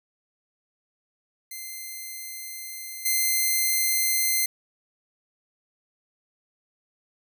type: tone with level steps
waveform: 5% pulse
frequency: 2079 Hz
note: C7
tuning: 12 cents flat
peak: -25 / -11 dBFS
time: 1.51-4.46 s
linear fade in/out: 5 ms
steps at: 3.05 s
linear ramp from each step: 10 ms
effects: none